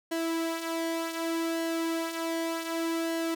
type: tone with flanger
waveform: sawtooth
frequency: 329.6 Hz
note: E4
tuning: in tune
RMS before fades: -31 dBFS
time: 0.11-3.35 s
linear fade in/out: 10 ms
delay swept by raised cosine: 0.82 to 3.82 ms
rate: 0.66 Hz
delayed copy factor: -0.5
effects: none